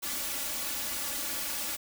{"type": "noise with comb filter", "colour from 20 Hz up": "white", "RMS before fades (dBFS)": -34, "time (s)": [0.02, 1.77], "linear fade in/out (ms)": 20, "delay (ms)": 3.5, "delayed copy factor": 1, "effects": []}